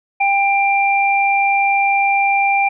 sine tone pair together, 795.1 / 2371 Hz, G5 / D7, +24 / +16 cents, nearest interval octave + perfect fifth, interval 1892 cents, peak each -14 / -16 dBFS, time 0.2-2.69 s, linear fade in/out 10 ms, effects none

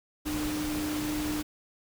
sine tone in noise, 302 Hz, D4, 48 cents sharp, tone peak -30 dBFS, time 0.25-1.43 s, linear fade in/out 20 ms, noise pink, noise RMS -36 dBFS, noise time 0.25-1.43 s, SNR +3 dB, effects none

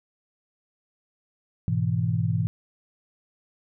sine chord, E major, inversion first, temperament equal with one note detuned, 104.13 / 123.47 / 164.81 Hz, G#2 / B2 / E3, +5 / 0 / 0 cents, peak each -26 dBFS, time 1.68-2.47 s, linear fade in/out 0 ms, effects none

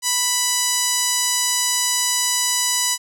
sawtooth tone with band-pass filter, 988 Hz, B5, in tune, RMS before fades -20 dBFS, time 0.02-2.98 s, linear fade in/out 50 ms, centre 7400 Hz, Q 1.5, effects none

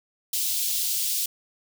white high-pass noise, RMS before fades -26 dBFS, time 0.33-1.26 s, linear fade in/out 5 ms, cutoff 3200 Hz, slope 24 dB/octave, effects none

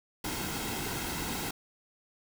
pink noise with comb filter, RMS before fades -35 dBFS, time 0.24-1.51 s, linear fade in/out 5 ms, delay 1.7 ms, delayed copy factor -0.55, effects none

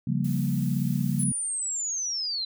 sine chord, G half-diminished seventh, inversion second, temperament equal, 138.59 / 174.61 / 196 / 233.1 Hz, Db3 / F3 / G3 / Bb3, 0 / 0 / 0 / 0 cents, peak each -27 / -29 / -30 / -30 dBFS, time 0.07-1.32 s, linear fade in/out 5 ms
blue noise, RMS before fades -44 dBFS, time 0.24-1.24 s, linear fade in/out 5 ms
sine linear sweep, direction down, 10160 to 3994 Hz, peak -27 dBFS, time 1.19-2.45 s, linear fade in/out 5 ms
effects none

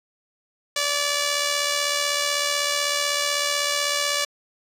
5% pulse tone with amplitude modulation, 578 Hz, D5, 28 cents flat, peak -8 dBFS, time 0.76-4.25 s, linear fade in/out 5 ms, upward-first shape sine, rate 76 Hz, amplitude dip 40%, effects resampled to 32000 Hz

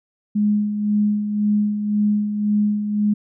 sine tone with tremolo, 208.6 Hz, G#3, 8 cents sharp, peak -14 dBFS, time 0.35-3.14 s, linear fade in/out 10 ms, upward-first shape sine, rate 1.9 Hz, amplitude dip 55%, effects none

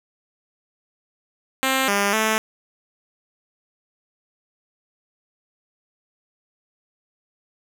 5% pulse tone with pitch steps, 264.7 / 201.2 / 218.9 Hz, C4 / G3 / A3, +20 / +45 / -9 cents, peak -7 dBFS, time 1.63-2.38 s, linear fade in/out 0 ms, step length 250 ms, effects none

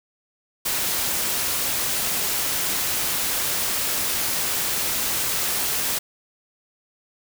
white noise, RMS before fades -24 dBFS, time 0.65-5.99 s, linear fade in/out 10 ms, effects none

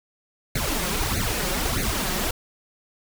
pink noise with flanger, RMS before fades -25 dBFS, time 0.55-2.31 s, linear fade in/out 5 ms, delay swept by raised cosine 0.46 to 5.56 ms, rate 1.6 Hz, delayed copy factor +0.95, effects none

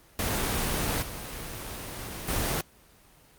pink noise with level steps, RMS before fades -28 / -37 / -28 dBFS, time 0.19-2.61 s, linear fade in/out 2 ms, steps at 1.02 / 2.28 s, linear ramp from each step 5 ms, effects pink hiss -57 dBFS RMS until 3.38 s + Opus 24 kbps

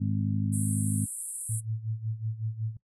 harmonic tone, 52 Hz, G#1, 3 cents sharp, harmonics 2 / 3 / 4 / 5, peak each -28 / -34 / -31 / -35 dBFS, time 0-1.06 s, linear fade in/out 20 ms
pink band-pass noise, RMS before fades -37 dBFS, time 0.52-1.61 s, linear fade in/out 20 ms, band 8200 to 11000 Hz, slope 96 dB/octave
sine tone with tremolo, 110.7 Hz, A2, 11 cents sharp, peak -27 dBFS, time 1.49-2.77 s, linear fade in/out 5 ms, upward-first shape sine, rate 5.4 Hz, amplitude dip 80%
effects noise-tail reverb RT60 0.1 s tail -20 dB re dry

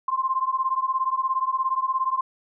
sine beating tone pair, 1044 / 1061 Hz, C6 / C6, -4 / +24 cents, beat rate 17 Hz, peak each -24 / -25 dBFS, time 0.08-2.21 s, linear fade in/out 5 ms, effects none

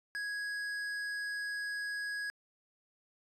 sine tone with hard clipping, 1661.2 Hz, G#6, in tune, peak -37 dBFS, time 0.15-2.3 s, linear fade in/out 0 ms, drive 9 dB, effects resampled to 32000 Hz

